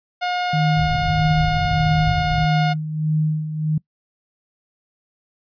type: tone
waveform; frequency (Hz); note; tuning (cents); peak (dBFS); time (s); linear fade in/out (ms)
sawtooth; 717; F5; +45; -16; 0.21-2.74; 20
type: tone with tremolo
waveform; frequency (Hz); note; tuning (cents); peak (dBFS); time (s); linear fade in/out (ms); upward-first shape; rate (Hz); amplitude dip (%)
sine; 154.8; D#3; -9; -15; 0.53-3.78; 5; sine; 1.6; 65
type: low-pass noise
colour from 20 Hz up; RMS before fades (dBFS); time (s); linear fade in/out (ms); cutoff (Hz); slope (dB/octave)
white; -25; 0.75-2.46; 20; 120; 24
effects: noise-tail reverb RT60 0.1 s tail -23 dB re dry + resampled to 11025 Hz